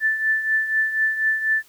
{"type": "tone with tremolo", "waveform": "sine", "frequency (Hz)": 1760, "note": "A6", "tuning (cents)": 0, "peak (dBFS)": -15, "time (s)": [0, 1.63], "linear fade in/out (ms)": 50, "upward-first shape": "triangle", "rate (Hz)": 4.1, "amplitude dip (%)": 70, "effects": ["white hiss -54 dBFS RMS until 1.68 s"]}